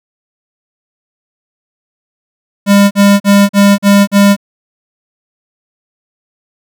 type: tone bursts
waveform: square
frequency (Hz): 200.9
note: G3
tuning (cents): +43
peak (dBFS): -4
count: 6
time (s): 2.66-4.365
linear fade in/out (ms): 50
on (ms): 250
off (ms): 41
effects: none